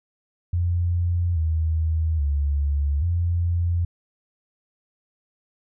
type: tone with pitch steps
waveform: sine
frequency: 87.1 / 80 / 71.5 / 86.2 Hz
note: F2 / D#2 / D2 / F2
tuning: -4 / +49 / -46 / -22 cents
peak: -19 dBFS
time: 0.53-3.85 s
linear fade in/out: 5 ms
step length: 830 ms
effects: none